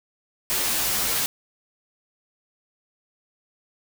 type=noise with comb filter; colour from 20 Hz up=white; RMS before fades=-24 dBFS; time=0.5-1.26 s; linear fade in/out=0 ms; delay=12 ms; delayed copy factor=-0.9; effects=none